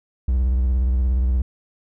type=tone with vibrato; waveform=triangle; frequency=63 Hz; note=B1; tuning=35 cents sharp; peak=-14 dBFS; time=0.28-1.42 s; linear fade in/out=5 ms; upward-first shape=sine; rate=17 Hz; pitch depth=120 cents each way; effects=none